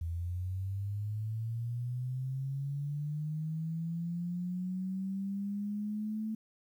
sine linear sweep, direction up, 81.9 to 220 Hz, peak -33 dBFS, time 0.01-6.35 s, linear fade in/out 5 ms, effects 11-bit

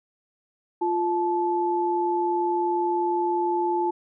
sine tone pair together, 349.2 / 868.6 Hz, F4 / A5, 0 / -23 cents, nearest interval octave + major third, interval 1577 cents, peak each -24 dBFS, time 0.81-3.91 s, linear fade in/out 10 ms, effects none

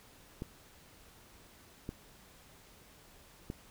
clicks, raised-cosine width 3 ms, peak -25 dBFS, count 3, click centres 0.421 / 1.891 / 3.501 s, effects pink hiss -59 dBFS RMS until 3.7 s

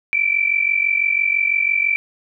sine tone pair together, 2310 / 2356 Hz, D7 / D7, -29 / +5 cents, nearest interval unison, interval 34 cents, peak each -18 dBFS, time 0.13-1.96 s, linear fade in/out 0 ms, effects none

